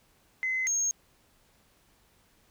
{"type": "tone pair in turn", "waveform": "sine", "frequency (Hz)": [2047, 6499], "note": ["C7", "G#8"], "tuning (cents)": [-38, -38], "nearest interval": "octave + minor sixth", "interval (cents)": 2000, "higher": "second", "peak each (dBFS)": [-26, -24], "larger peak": "second", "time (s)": [[0.43, 0.67], [0.67, 0.91]], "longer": "neither", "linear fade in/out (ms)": 0, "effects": ["tanh soft clip ceiling -21 dBFS", "pink hiss -65 dBFS RMS until 2.5 s"]}